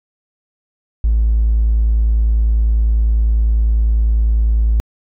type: tone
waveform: triangle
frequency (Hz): 55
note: A1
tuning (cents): 0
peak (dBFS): -7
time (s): 1.04-4.8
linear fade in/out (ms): 0
effects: tanh soft clip ceiling -7 dBFS